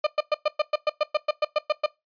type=tone bursts; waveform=35% pulse; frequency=604 Hz; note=D5; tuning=48 cents sharp; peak=-17 dBFS; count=14; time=0.04-1.862 s; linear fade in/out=5 ms; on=28 ms; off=110 ms; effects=noise-tail reverb RT60 0.2 s tail -21 dB re dry + resampled to 11025 Hz